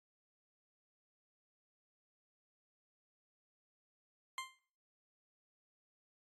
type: tone with exponential decay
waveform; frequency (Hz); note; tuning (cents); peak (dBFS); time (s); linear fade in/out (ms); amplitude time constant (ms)
20% pulse; 1049; C6; +4; -32; 4.38-4.59; 1; 45
effects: noise-tail reverb RT60 0.6 s tail -23 dB re dry + AAC 32 kbps